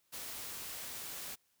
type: noise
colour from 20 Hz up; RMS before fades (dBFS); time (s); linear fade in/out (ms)
white; -44; 0.12-1.36; 20
effects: white hiss -75 dBFS RMS until 1.6 s